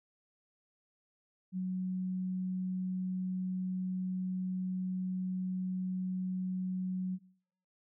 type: tone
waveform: sine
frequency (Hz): 185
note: F#3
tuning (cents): 0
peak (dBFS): -32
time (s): 1.52-7.19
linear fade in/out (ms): 50
effects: noise-tail reverb RT60 0.7 s tail -23 dB re dry